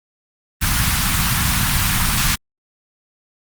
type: band-stop noise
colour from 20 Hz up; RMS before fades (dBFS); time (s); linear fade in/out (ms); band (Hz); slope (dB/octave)
pink; -17; 0.61-2.36; 20; 210 to 1000; 24
effects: Opus 24 kbps